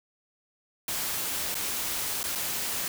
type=noise with dropouts; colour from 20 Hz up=white; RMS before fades=-31 dBFS; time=0.88-2.88 s; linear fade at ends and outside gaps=2 ms; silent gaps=1.544-1.552 / 2.231-2.239 / 2.352-2.356 s; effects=none